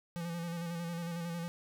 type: tone with vibrato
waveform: square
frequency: 170 Hz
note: F3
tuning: 46 cents flat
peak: -37 dBFS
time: 0.16-1.48 s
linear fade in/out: 0 ms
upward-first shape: square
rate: 11 Hz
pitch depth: 30 cents each way
effects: none